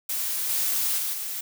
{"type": "noise with level steps", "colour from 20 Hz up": "blue", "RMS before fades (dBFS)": [-28, -25, -28, -32], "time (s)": [0.09, 1.41], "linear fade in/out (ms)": 5, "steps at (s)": [0.49, 0.98, 1.13], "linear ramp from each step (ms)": 5, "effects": []}